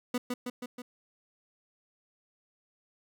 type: tone with echo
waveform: 30% pulse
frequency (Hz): 246.9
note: B3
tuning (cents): 0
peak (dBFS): -25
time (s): 0.14-0.18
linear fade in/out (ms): 5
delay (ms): 160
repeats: 4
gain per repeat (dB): -3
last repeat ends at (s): 0.82
effects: none